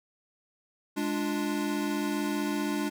square chord, D diminished, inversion second, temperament equal, 207.7 / 293.7 / 349.2 Hz, Ab3 / D4 / F4, 0 / 0 / 0 cents, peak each -34 / -31 / -36 dBFS, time 0.96-2.9 s, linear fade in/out 20 ms, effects none

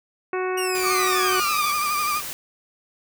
harmonic tone, 370 Hz, F#4, in tune, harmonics 1 / 2 / 3 / 4 / 5 / 6 / 7, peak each -24 / -32 / -31 / -34 / -37 / -38 / -38 dBFS, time 0.33-1.4 s, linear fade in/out 2 ms
15% pulse exponential sweep, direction down, 2889 to 1108.7 Hz, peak -20 dBFS, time 0.57-1.72 s, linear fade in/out 10 ms
white noise, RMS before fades -32 dBFS, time 0.75-2.33 s, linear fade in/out 0 ms
35% pulse tone with vibrato, 1195 Hz, D6, 30 cents sharp, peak -20 dBFS, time 0.82-2.22 s, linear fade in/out 50 ms, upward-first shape sine, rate 12 Hz, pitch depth 45 cents each way
effects none

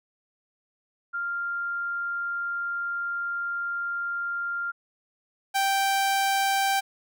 sine / sawtooth tone pair in turn, 1395 / 782.9 Hz, F6 / G5, -2 / -2 cents, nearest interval minor seventh, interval 1000 cents, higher first, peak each -27 / -18 dBFS, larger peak second, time 1.13-4.72 / 5.54-6.81 s, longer first, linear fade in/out 20 ms, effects none

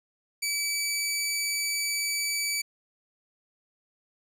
15% pulse tone, 2299 Hz, D7, 37 cents flat, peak -20 dBFS, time 0.42-2.62 s, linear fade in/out 10 ms, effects none

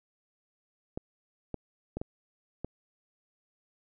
clicks, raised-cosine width 2 ms, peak -21 dBFS, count 5, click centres 0.975 / 1.543 / 1.97 / 2.015 / 2.646 s, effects none

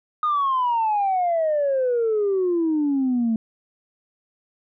sine exponential sweep, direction down, 1243 to 220 Hz, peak -17 dBFS, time 0.23-3.36 s, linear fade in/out 2 ms, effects tanh soft clip ceiling -15 dBFS

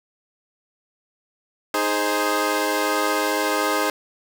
15% pulse chord, Ab major, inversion second, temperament equal, 311.1 / 415.3 / 523.3 Hz, Eb4 / Ab4 / C5, 0 / 0 / 0 cents, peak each -18 dBFS, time 1.74-3.9 s, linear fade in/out 2 ms, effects none

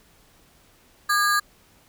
square ring-modulated tone, 1425 Hz, F6, 34 cents sharp, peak -16 dBFS, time 1.09-1.4 s, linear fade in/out 10 ms, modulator 220 Hz, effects pink hiss -57 dBFS RMS until 1.88 s

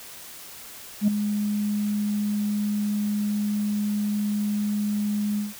sine tone with ADSR envelope, 207.7 Hz, G#3, in tune, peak -12 dBFS, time 1.01-5.54 s, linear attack 69 ms, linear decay 5 ms, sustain -10 dB, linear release 160 ms, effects tanh soft clip ceiling -14 dBFS + white hiss -42 dBFS RMS until 5.59 s

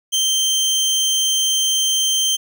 25% pulse tone, 3136 Hz, G7, in tune, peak -12 dBFS, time 0.12-2.37 s, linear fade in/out 20 ms, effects none

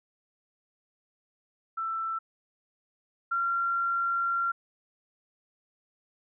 sine tone pair in turn, 1332 / 1375 Hz, E6 / F6, +18 / -27 cents, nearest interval minor second, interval 55 cents, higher second, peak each -29 / -25 dBFS, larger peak second, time 1.77-2.19 / 3.31-4.52 s, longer second, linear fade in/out 10 ms, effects none

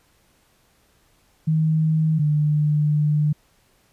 sine tone pair in turn, 157.7 / 149.87 Hz, D#3 / D3, +24 / +35 cents, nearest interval minor second, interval 89 cents, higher first, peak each -16 dBFS, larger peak neither, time 1.47-2.19 / 2.19-3.33 s, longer second, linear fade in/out 10 ms, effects pink hiss -61 dBFS RMS until 3.92 s + resampled to 32000 Hz

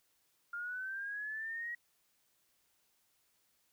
sine linear sweep, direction up, 1398 to 1913 Hz, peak -38 dBFS, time 0.53-1.75 s, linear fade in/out 5 ms, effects white hiss -75 dBFS RMS until 3.72 s

